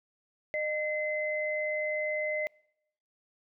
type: tone pair together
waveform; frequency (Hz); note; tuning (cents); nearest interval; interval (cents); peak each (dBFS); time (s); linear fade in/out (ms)
sine; 610 / 2052; D#5 / C7; -34 / -34; octave + major sixth; 2100; -31 / -32; 0.54-2.47; 0
effects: noise-tail reverb RT60 0.8 s tail -26 dB re dry